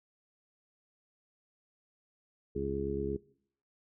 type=harmonic tone; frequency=68.8 Hz; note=C#2; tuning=12 cents flat; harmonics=1 / 2 / 3 / 4 / 5 / 6; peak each=-41 / -41 / -40 / -43 / -39 / -35 dBFS; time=2.55-3.17 s; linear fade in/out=10 ms; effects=noise-tail reverb RT60 0.6 s tail -20 dB re dry